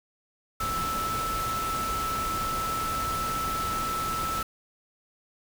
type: tone in noise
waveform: sine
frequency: 1316 Hz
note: E6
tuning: 3 cents flat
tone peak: -28 dBFS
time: 0.6-4.43 s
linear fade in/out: 5 ms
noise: pink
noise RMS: -34 dBFS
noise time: 0.6-4.43 s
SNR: +3 dB
effects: none